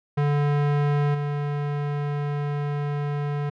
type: tone with level steps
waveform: square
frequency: 145.3 Hz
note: D3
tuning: 18 cents flat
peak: -20 / -25 dBFS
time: 0.17-3.5 s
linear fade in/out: 10 ms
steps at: 1.14 s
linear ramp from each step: 10 ms
effects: low-pass 2000 Hz 12 dB/octave